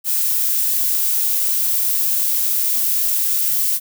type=noise; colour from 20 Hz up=violet; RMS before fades=-18 dBFS; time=0.04-3.8 s; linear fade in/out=50 ms; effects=none